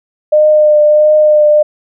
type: tone with vibrato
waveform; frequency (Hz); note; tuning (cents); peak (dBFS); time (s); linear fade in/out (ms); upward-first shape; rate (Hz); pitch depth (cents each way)
sine; 605; D#5; -49; -4; 0.32-1.63; 10; triangle; 1.5; 21
effects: none